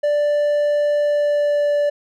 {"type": "tone with pitch glide", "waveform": "triangle", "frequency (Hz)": [587.3, 582.9], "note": ["D5", "D5"], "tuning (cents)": [0, -13], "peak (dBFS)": -13, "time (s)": [0.03, 1.9], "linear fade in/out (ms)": 10, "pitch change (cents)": -13, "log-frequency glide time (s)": [1.01, 1.75], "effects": []}